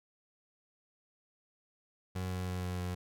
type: tone with pitch steps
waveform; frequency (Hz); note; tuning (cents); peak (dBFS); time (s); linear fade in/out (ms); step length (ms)
30% pulse; 92.3 / 91.66 / 91.03 / 90.4 / 89.78; F#2 / F#2 / F#2 / F#2 / F2; -4 / -16 / -28 / -40 / +48; -32; 2.15-2.95; 10; 160
effects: none